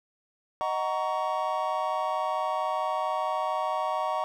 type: chord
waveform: triangle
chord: D# minor seventh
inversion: none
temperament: just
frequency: 622.3 / 746.7 / 933.4 / 1120.1 Hz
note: D#5 / F#5 / A#5 / C#6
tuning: 0 / +16 / +2 / +18 cents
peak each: -30 dBFS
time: 0.61-4.24 s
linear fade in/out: 0 ms
effects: none